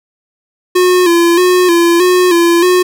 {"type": "tone with vibrato", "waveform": "square", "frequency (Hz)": 351.8, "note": "F4", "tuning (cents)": 13, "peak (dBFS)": -7, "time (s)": [0.75, 2.83], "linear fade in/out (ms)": 10, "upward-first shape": "square", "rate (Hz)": 1.6, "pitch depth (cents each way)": 54, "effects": []}